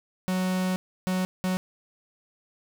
45% pulse tone bursts at uneven times, 185 Hz, F#3, in tune, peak -24 dBFS, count 3, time 0.28-0.76 / 1.07-1.25 / 1.44-1.57 s, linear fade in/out 0 ms, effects none

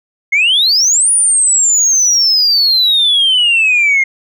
sine exponential two-way sweep, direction up then down, 2110 to 9730 to 2110 Hz, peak -6 dBFS, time 0.32-4.04 s, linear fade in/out 10 ms, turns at 1.11 s, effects tanh soft clip ceiling -5 dBFS

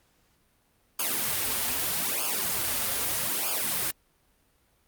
white noise with flanger, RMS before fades -28 dBFS, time 0.99-3.91 s, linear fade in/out 5 ms, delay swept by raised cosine 0.51 to 6.41 ms, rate 0.8 Hz, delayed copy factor -1, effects pink hiss -67 dBFS RMS until 4.87 s + Opus 48 kbps

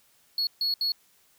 triangle tone bursts at uneven times, 4353 Hz, C#8, 32 cents flat, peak -22 dBFS, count 3, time 0.38-0.47 / 0.61-0.74 / 0.81-0.92 s, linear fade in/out 2 ms, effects tanh soft clip ceiling -18 dBFS + white hiss -63 dBFS RMS until 1.38 s

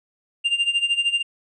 triangle tone with tremolo, 2794 Hz, F7, in tune, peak -14 dBFS, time 0.44-1.23 s, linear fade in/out 20 ms, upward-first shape sine, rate 13 Hz, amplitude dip 80%, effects resampled to 22050 Hz

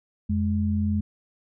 sine tone pair together, 87.31 / 209.5 Hz, F2 / G#3, 0 / +15 cents, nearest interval octave + minor third, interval 1515 cents, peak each -24 dBFS, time 0.29-1.01 s, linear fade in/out 10 ms, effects none

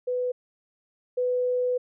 sine tone pair in turn, 497.8 / 497.8 Hz, B4 / B4, +14 / +14 cents, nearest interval unison, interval 0 cents, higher neither, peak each -24 / -22 dBFS, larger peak second, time 0.07-0.32 / 1.17-1.78 s, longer second, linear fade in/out 10 ms, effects none

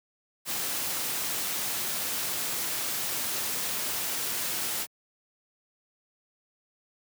white noise, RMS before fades -31 dBFS, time 0.45-4.87 s, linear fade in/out 50 ms, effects high-pass 100 Hz 12 dB/octave

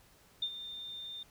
sine tone with ADSR envelope, 3612 Hz, A7, 45 cents sharp, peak -29 dBFS, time 0.42-1.23 s, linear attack 6 ms, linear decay 64 ms, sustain -12 dB, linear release 3 ms, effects pink hiss -63 dBFS RMS until 1.3 s

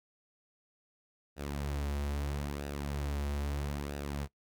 sawtooth tone with flanger, 71.6 Hz, D2, 43 cents flat, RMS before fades -36 dBFS, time 1.36-4.28 s, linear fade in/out 50 ms, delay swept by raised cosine 0.91 to 6.81 ms, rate 0.77 Hz, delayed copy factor -0.55, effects noise-tail reverb RT60 0.1 s tail -21 dB re dry

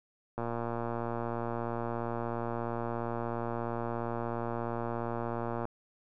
click train, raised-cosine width 1 ms, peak -21 dBFS, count 618, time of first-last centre 0.38-5.654 s, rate 117 Hz, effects none

